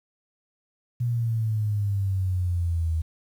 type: exponential sweep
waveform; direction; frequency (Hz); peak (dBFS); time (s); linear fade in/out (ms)
sine; down; 121.8 to 79.4; -22; 1-3.02; 10
effects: 9-bit